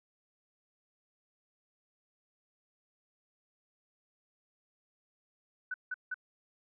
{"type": "tone bursts", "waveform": "sine", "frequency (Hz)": 1497, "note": "F#6", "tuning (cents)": 20, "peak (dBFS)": -33, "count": 3, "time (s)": [5.71, 6.143], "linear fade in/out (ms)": 5, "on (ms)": 31, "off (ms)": 170, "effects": []}